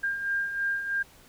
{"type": "beating tone pair", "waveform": "sine", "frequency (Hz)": [1600, 1603.1], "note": ["G6", "G6"], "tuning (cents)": [35, 38], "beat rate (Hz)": 3.1, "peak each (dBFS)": [-35, -27], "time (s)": [0.03, 1.03], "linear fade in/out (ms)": 10, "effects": ["pink hiss -55 dBFS RMS until 1.28 s"]}